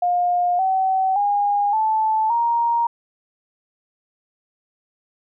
sine tone with pitch steps, 710 / 761 / 815.6 / 874.1 / 936.9 Hz, F5 / F#5 / G#5 / A5 / A#5, +28 / +48 / -32 / -12 / +8 cents, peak -16 dBFS, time 0.02-2.87 s, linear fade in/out 5 ms, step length 570 ms, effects none

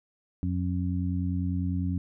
harmonic tone, 90 Hz, F#2, 47 cents flat, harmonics 1 / 2 / 3, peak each -28 / -31 / -33 dBFS, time 0.43-1.98 s, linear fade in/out 0 ms, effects none

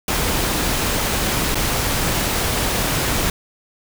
pink noise with dropouts, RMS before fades -20 dBFS, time 0.08-3.3 s, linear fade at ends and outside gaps 2 ms, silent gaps 1.546-1.554 s, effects none

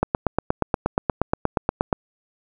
click train, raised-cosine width 1 ms, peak -4 dBFS, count 17, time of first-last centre 0.03-1.928 s, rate 8.43 Hz, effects none

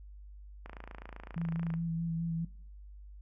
click train, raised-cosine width 0.5 ms, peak -30 dBFS, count 31, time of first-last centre 0.66-1.739 s, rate 27.8 Hz
sine tone with vibrato, 166 Hz, E3, 12 cents sharp, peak -32 dBFS, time 1.36-2.45 s, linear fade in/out 5 ms, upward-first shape square, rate 4.8 Hz, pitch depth 17 cents each way
effects noise-tail reverb RT60 0.5 s tail -18 dB re dry + added 50 Hz sine -47 dBFS peak until 3.21 s

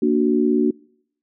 sine chord, Bb augmented, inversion none, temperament equal, 233.1 / 293.7 / 370 Hz, Bb3 / D4 / F#4, 0 / 0 / 0 cents, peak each -19 dBFS, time 0.02-0.71 s, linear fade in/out 5 ms, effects noise-tail reverb RT60 0.7 s tail -26 dB re dry

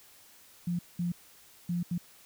sine tone bursts at uneven times, 174.3 Hz, F3, 3 cents flat, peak -28 dBFS, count 4, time 0.67-0.79 / 0.99-1.12 / 1.69-1.83 / 1.91-1.98 s, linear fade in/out 5 ms, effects white hiss -57 dBFS RMS until 2.25 s

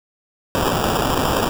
white noise with sample-and-hold, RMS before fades -19 dBFS, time 0.55-1.49 s, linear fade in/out 0 ms, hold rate 2100 Hz, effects none

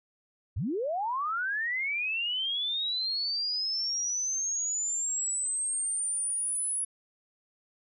sine linear sweep, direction up, 66.1 to 10370 Hz, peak -28 dBFS, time 0.56-6.85 s, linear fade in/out 10 ms, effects none

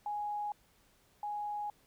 sine tone pair in turn, 830.6 / 830.6 Hz, G#5 / G#5, 0 / 0 cents, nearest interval unison, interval 0 cents, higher neither, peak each -34 / -35 dBFS, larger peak first, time 0.06-0.52 / 1.23-1.7 s, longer second, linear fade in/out 2 ms, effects pink hiss -68 dBFS RMS until 1.86 s

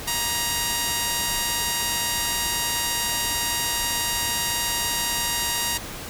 5% pulse tone with amplitude modulation, 944 Hz, A#5, 22 cents sharp, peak -8 dBFS, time 0.07-5.78 s, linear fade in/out 10 ms, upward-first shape sine, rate 249 Hz, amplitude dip 60%, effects pink hiss -35 dBFS RMS until 6.09 s

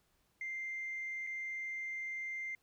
sine tone with dropouts, 2093 Hz, C7, in tune, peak -37 dBFS, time 0.41-2.55 s, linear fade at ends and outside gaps 2 ms, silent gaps 1.267-1.271 s, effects tanh soft clip ceiling -34 dBFS + pink hiss -75 dBFS RMS until 2.62 s

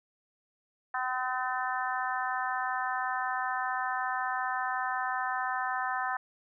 harmonic tone, 254.7 Hz, C4, 46 cents flat, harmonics 3 / 4 / 5 / 6 / 7, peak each -34 / -35 / -36 / -37 / -37 dBFS, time 0.94-6.17 s, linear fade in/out 5 ms, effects none

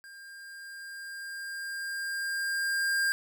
square tone with level ramp, 1603 Hz, G6, 38 cents sharp, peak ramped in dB -47 to -25 dBFS, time 0.04-3.12 s, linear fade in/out 0 ms, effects 11-bit

